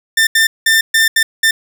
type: tone bursts at uneven times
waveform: sawtooth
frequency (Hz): 1794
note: A6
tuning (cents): +33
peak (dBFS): -5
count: 6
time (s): 0.17-0.27 / 0.35-0.47 / 0.66-0.81 / 0.94-1.08 / 1.16-1.23 / 1.43-1.51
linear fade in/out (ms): 5
effects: none